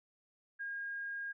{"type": "tone", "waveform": "sine", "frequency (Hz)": 1624, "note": "G#6", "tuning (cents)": -39, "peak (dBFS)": -38, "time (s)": [0.59, 1.33], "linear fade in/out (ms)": 20, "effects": []}